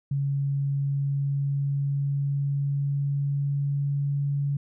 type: tone with pitch glide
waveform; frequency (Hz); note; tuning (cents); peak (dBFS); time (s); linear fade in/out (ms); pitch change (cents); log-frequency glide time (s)
sine; 139.6 to 141.63; C#3 to C#3; +13 to +38; -23; 0.11-4.57; 5; +25; 0.59-4.18
effects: none

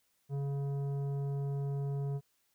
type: tone with tanh clipping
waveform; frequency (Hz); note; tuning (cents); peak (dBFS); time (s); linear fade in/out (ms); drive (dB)
triangle; 140; C#3; +18; -34; 0.29-2.21; 50; 15
effects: white hiss -75 dBFS RMS until 2.54 s

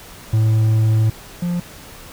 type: tone pair in turn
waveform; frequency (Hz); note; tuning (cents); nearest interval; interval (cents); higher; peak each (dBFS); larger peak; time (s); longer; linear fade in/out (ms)
triangle; 110 / 175.02; A2 / F3; 0 / +4; minor sixth; 804; second; -10 / -16; first; 0.33-1.1 / 1.42-1.6; first; 5
effects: pink hiss -39 dBFS RMS until 2.12 s

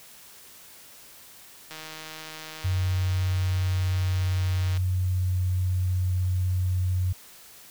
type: click train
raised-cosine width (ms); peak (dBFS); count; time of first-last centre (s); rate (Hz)
0.2; -22; 482; 1.71-4.774; 157
type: tone with pitch glide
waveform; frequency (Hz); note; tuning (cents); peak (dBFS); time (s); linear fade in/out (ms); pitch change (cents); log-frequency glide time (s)
sine; 92.5 to 91.6; F#2 to F#2; 0 to -17; -22; 2.64-7.13; 10; -17; 3.98-5.38
effects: white hiss -49 dBFS RMS until 7.7 s

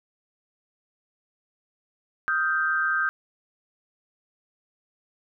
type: tone cluster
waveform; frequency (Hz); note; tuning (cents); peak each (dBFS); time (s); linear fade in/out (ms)
sine; 1252 / 1400 / 1566; D#6 / F6 / G6; +10 / +4 / -2; -27 / -32 / -23; 2.28-3.09; 0
effects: none

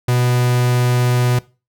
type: tone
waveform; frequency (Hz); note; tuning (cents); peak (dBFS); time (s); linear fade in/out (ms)
45% pulse; 123.47; B2; 0; -13; 0.08-1.39; 5
effects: noise-tail reverb RT60 0.3 s tail -20 dB re dry

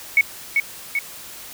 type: tone with echo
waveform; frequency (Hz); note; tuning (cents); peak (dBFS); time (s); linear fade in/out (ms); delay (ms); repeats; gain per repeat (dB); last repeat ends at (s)
sine; 2217; C#7; 0; -10; 0.17-0.21; 2; 390; 2; -4; 0.99
effects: white hiss -38 dBFS RMS until 1.53 s

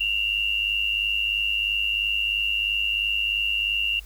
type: tone pair together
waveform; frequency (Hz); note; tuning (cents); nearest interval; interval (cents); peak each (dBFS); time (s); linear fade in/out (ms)
sine; 2741 / 2844; F7 / F7; -33 / +31; minor second; 64; -24 / -25; 0-4; 10
effects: added 50 Hz sine -40 dBFS peak until 4.05 s + white hiss -52 dBFS RMS until 4.05 s

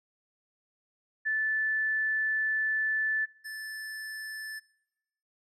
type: tone pair in turn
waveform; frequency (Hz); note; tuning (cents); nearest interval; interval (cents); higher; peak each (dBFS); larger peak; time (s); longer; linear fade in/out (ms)
sine / square; 1750 / 1750; A6 / A6; -10 / -10; unison; 0; neither; -26 / -38; first; 1.25-3.26 / 3.44-4.6; first; 20
effects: noise-tail reverb RT60 0.9 s tail -22 dB re dry + resampled to 32000 Hz

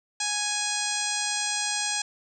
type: harmonic tone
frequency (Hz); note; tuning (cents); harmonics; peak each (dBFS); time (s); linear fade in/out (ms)
830.6; G#5; 0; 1 / 2 / 3 / 4 / 5 / 6 / 7 / 8 / 9 / 10; -35 / -35 / -35 / -35 / -35 / -35 / -35 / -35 / -35 / -35; 0.2-2.02; 5
effects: none

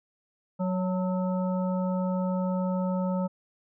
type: harmonic tone with a mistuned harmonic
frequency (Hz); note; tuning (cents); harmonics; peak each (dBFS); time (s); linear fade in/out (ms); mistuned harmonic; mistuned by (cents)
185; F#3; 0; 1 / 3 / 5 / 7; -26 / -32 / -37 / -42; 0.59-3.28; 20; 5; -41
effects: none

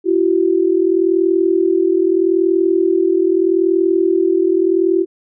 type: tone pair together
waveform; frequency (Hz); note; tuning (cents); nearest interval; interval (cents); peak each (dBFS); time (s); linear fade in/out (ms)
sine; 339 / 379.8; E4 / F#4; +49 / +45; major second; 196; -14; 0.04-5.06; 50
effects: none

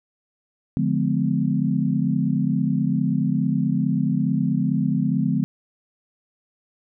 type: chord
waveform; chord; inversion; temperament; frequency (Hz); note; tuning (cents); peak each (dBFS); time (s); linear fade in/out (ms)
sine; D diminished seventh; none; just; 146.83 / 176.2 / 211.4 / 253.7; D3 / F3 / Ab3 / Cb4; 0 / +16 / +31 / +47; -24; 0.77-5.44; 0
effects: none

